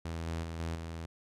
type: tone with level steps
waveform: sawtooth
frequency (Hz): 82.41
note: E2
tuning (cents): 0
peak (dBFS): -32 / -30 / -34 / -30 / -35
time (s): 0.05-1.06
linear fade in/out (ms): 5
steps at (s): 0.27 / 0.43 / 0.59 / 0.75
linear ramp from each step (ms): 5
effects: low-pass 9000 Hz 12 dB/octave